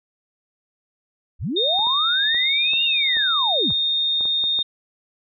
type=linear two-way sweep; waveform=sine; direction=up then down; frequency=34.65 to 2836 to 34.65 Hz; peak=-22 dBFS; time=1.39-3.74 s; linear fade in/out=50 ms; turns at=2.84 s
type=tone; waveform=sine; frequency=3673 Hz; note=A#7; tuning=26 cents flat; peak=-18 dBFS; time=1.56-4.63 s; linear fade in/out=10 ms
type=clicks; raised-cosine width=1 ms; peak=-24 dBFS; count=10; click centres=1.792 / 1.87 / 2.346 / 2.735 / 3.169 / 3.704 / 4.209 / 4.255 / 4.44 / 4.59 s
effects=none